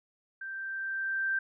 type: tone with level ramp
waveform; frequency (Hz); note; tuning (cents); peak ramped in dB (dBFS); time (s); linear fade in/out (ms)
sine; 1568; G6; 0; -37 to -26; 0.41-1.39; 5
effects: none